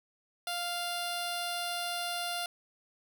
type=tone with notch filter; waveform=10% pulse; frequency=698.5 Hz; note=F5; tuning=in tune; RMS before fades=-35 dBFS; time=0.47-2.46 s; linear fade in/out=2 ms; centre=1900 Hz; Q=1.6; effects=none